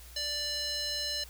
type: tone with band-pass filter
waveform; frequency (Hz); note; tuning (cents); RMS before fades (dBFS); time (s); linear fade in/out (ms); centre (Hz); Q
square; 587.3; D5; 0; -34; 0.16-1.24; 5; 4600; 4
effects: added 60 Hz sine -49 dBFS peak until 1.29 s + white hiss -53 dBFS RMS until 1.29 s